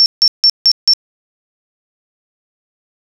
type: tone bursts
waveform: sine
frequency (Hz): 5430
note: F8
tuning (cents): -50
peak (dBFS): -5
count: 5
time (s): 0-0.935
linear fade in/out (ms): 0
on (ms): 59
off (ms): 160
effects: none